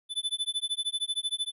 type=tone with tremolo; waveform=square; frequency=3500 Hz; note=A7; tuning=10 cents flat; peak=-26 dBFS; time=0.09-1.52 s; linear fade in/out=50 ms; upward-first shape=sine; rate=13 Hz; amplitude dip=100%; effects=resampled to 32000 Hz